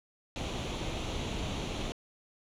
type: noise with comb filter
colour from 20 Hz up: pink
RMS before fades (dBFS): -35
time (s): 0.36-1.92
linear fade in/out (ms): 0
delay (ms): 0.3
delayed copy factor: +0.55
effects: low-pass 5000 Hz 12 dB/octave